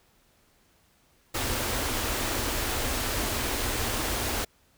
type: band-stop noise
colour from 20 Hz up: pink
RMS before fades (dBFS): -29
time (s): 1.34-4.45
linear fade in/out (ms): 10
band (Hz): 130 to 210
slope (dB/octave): 96
effects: pink hiss -64 dBFS RMS until 4.77 s